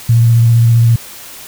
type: tone with vibrato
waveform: sine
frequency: 116.4 Hz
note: A#2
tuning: 2 cents flat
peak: -5 dBFS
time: 0.09-0.96 s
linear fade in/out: 5 ms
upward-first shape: square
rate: 15 Hz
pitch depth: 15 cents each way
effects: white hiss -32 dBFS RMS until 1.47 s